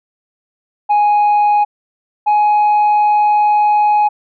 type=tone pair in turn; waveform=sine; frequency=831 / 837.7 Hz; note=G#5 / G#5; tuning=+1 / +15 cents; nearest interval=unison; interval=14 cents; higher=second; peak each=-6 dBFS; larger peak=neither; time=0.89-1.65 / 2.26-4.09 s; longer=second; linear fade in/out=20 ms; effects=tanh soft clip ceiling -8 dBFS